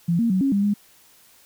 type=tone with pitch steps; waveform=sine; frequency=170.4 / 232.1 / 187.4 / 273.5 / 200.4 / 205 Hz; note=F3 / A#3 / F#3 / C#4 / G3 / G#3; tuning=-42 / -7 / +22 / -23 / +38 / -22 cents; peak=-17 dBFS; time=0.08-0.74 s; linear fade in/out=10 ms; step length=110 ms; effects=white hiss -54 dBFS RMS until 1.45 s